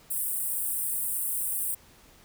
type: high-pass noise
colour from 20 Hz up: pink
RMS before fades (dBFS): -30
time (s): 0.1-1.75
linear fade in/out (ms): 10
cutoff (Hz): 8300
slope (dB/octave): 96
effects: pink hiss -56 dBFS RMS until 2.24 s